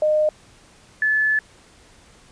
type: tone pair in turn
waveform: sine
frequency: 612 / 1731 Hz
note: D#5 / A6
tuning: -29 / -29 cents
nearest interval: octave + tritone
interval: 1800 cents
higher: second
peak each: -15 / -16 dBFS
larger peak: first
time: 0.02-0.29 / 1.02-1.39 s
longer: second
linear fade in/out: 2 ms
effects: pink hiss -51 dBFS RMS until 2.31 s + resampled to 22050 Hz